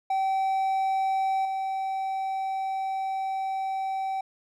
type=tone with level steps; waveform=triangle; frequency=770 Hz; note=G5; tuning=31 cents flat; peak=-21 / -25 dBFS; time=0.1-4.21 s; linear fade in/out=5 ms; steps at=1.45 s; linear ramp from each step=2 ms; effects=none